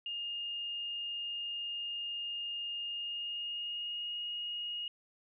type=tone with pitch glide; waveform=sine; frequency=2831 to 2871 Hz; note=F7 to F7; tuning=+23 to +47 cents; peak=-36 dBFS; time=0.06-4.88 s; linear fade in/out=2 ms; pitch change=+24 cents; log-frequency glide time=2.85-4.21 s; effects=none